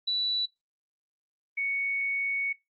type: tone pair in turn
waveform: sine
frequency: 3951 / 2224 Hz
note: B7 / C#7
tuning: 0 / +5 cents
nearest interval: minor seventh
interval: 995 cents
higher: first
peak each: -25 / -27 dBFS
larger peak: first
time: 0.07-0.46 / 1.57-2.53 s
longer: second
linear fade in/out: 10 ms
effects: noise-tail reverb RT60 0.2 s tail -20 dB re dry + Opus 48 kbps